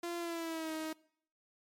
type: tone with pitch glide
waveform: sawtooth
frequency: 343.9 to 315.4 Hz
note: F4 to D#4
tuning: -27 to +24 cents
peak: -33 dBFS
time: 0.03-0.93 s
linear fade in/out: 5 ms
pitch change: -149 cents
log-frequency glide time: 0.18-0.73 s
effects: noise-tail reverb RT60 0.6 s tail -22 dB re dry + MP3 64 kbps